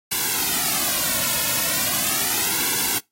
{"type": "noise with flanger", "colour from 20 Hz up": "white", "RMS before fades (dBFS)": -22, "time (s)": [0.11, 2.99], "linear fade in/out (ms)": 10, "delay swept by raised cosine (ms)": [1.6, 2.54], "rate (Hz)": 0.38, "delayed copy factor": -1, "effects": ["noise-tail reverb RT60 0.2 s tail -24 dB re dry", "AAC 48 kbps"]}